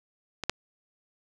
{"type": "clicks", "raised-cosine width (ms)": 0.2, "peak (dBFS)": [-15, -7], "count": 2, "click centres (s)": [0.437, 0.496], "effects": []}